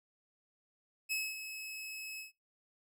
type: tone with ADSR envelope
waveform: sawtooth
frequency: 2579 Hz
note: E7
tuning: 39 cents flat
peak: -29 dBFS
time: 1.09-2.32 s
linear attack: 28 ms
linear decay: 230 ms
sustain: -10 dB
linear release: 130 ms
effects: noise-tail reverb RT60 0.2 s tail -24 dB re dry